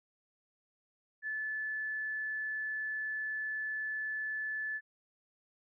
sine tone, 1736 Hz, A6, 24 cents flat, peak -34 dBFS, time 1.22-4.81 s, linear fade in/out 50 ms, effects none

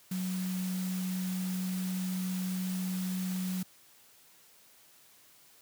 sine tone in noise, 185 Hz, F#3, in tune, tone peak -31 dBFS, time 0.11-3.63 s, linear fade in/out 5 ms, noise white, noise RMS -44 dBFS, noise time 0.11-3.63 s, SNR +10 dB, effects white hiss -60 dBFS RMS until 5.61 s + high-pass 80 Hz 12 dB/octave

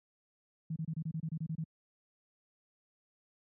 sine tone bursts, 160 Hz, D#3, 49 cents sharp, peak -33 dBFS, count 11, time 0.7-1.64 s, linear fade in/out 5 ms, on 60 ms, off 28 ms, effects high-pass 100 Hz 12 dB/octave

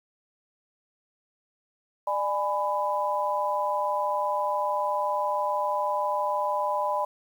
sine chord, G# diminished, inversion second, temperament just, 598 / 830.6 / 996.7 Hz, D5 / G#5 / B5, +31 / 0 / +16 cents, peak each -29 / -30 / -27 dBFS, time 2.07-7.05 s, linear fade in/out 5 ms, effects 9-bit

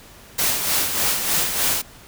white noise with tremolo, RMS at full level -19 dBFS, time 0.38-1.82 s, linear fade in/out 10 ms, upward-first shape sine, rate 3.3 Hz, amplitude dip 50%, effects pink hiss -45 dBFS RMS until 2.07 s

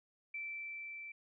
sine tone with level ramp, 2332 Hz, D7, 13 cents flat, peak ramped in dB -39 to -45 dBFS, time 0.34-1.12 s, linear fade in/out 5 ms, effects none

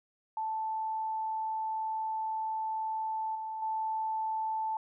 sine tone with level steps, 879 Hz, A5, 2 cents flat, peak -31 / -35 / -30 dBFS, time 0.37-4.77 s, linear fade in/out 2 ms, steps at 3.35 / 3.62 s, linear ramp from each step 5 ms, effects none

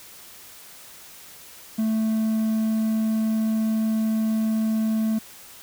triangle tone with quantisation, 220 Hz, A3, in tune, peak -18 dBFS, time 1.78-5.19 s, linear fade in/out 10 ms, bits 8, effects white hiss -45 dBFS RMS until 5.62 s

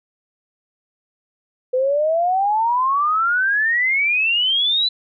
sine exponential sweep, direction up, 499.9 to 4030 Hz, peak -15 dBFS, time 1.73-4.89 s, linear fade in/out 10 ms, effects none

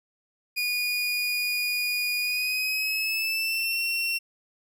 30% pulse tone with pitch glide, 2451 to 2720 Hz, D#7 to F7, -27 to -46 cents, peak -22 dBFS, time 0.56-4.19 s, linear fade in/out 20 ms, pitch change +181 cents, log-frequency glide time 2.2-3.79 s, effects none

